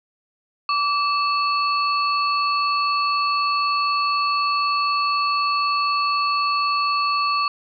sine tone cluster, 1156 / 2635 / 4384 Hz, D6 / E7 / C#8, -28 / -1 / -20 cents, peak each -19 / -27 / -27 dBFS, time 0.69-7.48 s, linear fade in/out 2 ms, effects none

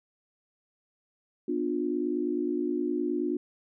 sine chord, B diminished, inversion none, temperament just, 246.9 / 296.3 / 355.6 Hz, B3 / D4 / F4, 0 / +15 / +31 cents, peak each -33 / -30 / -30 dBFS, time 1.48-3.37 s, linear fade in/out 5 ms, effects none

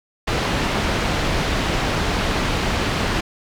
pink low-pass noise, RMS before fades -21 dBFS, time 0.27-3.21 s, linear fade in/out 10 ms, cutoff 4100 Hz, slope 12 dB/octave, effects none

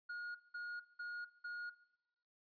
triangle tone bursts, 1436 Hz, F6, 48 cents sharp, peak -40 dBFS, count 4, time 0.09-1.7 s, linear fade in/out 10 ms, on 260 ms, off 190 ms, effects noise-tail reverb RT60 0.8 s tail -17 dB re dry + resampled to 11025 Hz

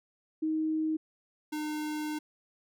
sine / square tone pair in turn, 314.2 / 303.8 Hz, D#4 / D#4, +17 / -41 cents, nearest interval minor second, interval 58 cents, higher first, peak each -27 / -33 dBFS, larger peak first, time 0.42-0.97 / 1.52-2.19 s, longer second, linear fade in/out 10 ms, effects none

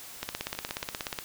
two click trains, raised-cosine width 0.2 ms, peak -14 / -23 dBFS, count 17 / 4, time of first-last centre 0.23-1.188 / 0.41-0.831 s, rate 16.7 / 7.13 Hz, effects white hiss -45 dBFS RMS until 1.24 s

